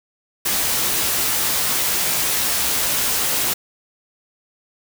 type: noise with comb filter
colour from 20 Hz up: white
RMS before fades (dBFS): -20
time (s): 0.45-3.54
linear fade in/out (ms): 10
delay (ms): 16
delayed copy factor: +0.55
effects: none